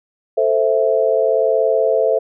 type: chord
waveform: sine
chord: A minor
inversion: none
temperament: equal with one note detuned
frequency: 442.3 / 523.3 / 659.3 Hz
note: A4 / C5 / E5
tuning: +9 / 0 / 0 cents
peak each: -17 dBFS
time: 0.37-2.19 s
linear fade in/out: 10 ms
effects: none